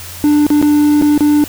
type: tone with dropouts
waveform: triangle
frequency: 295.9 Hz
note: D4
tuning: 13 cents sharp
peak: -5 dBFS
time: 0.24-1.44 s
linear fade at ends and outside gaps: 0 ms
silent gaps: 0.466-0.503 / 0.615-0.626 / 1.014-1.022 / 1.178-1.207 s
effects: added 89 Hz sine -33 dBFS peak until 1.48 s + white hiss -30 dBFS RMS until 1.48 s